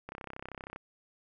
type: click train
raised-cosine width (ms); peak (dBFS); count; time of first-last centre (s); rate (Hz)
0.5; -26; 23; 0.09-0.761; 32.8
effects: none